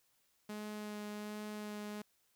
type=tone with vibrato; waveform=sawtooth; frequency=210 Hz; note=G#3; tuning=19 cents sharp; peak=-38 dBFS; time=0.49-2.02 s; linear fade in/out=5 ms; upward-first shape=sine; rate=1.3 Hz; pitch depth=11 cents each way; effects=white hiss -75 dBFS RMS until 2.35 s